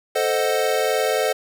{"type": "chord", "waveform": "square", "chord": "A diminished seventh", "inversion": "none", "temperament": "equal", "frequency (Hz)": [440, 523.3, 622.3, 740], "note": ["A4", "C5", "Eb5", "Gb5"], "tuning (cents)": [0, 0, 0, 0], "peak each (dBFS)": [-24, -24, -25, -27], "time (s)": [0.15, 1.33], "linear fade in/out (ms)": 10, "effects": []}